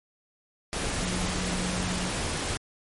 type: tone in noise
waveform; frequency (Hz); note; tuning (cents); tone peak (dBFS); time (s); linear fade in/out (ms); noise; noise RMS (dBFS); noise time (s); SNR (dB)
sine; 181.5; F#3; -33; -31; 1.02-2.09; 0; pink; -30; 0.73-2.57; -4
effects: MP3 48 kbps